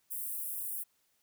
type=high-pass noise; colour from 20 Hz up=white; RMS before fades=-38 dBFS; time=0.1-0.84 s; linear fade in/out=20 ms; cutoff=9100 Hz; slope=48 dB/octave; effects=white hiss -74 dBFS RMS until 1.22 s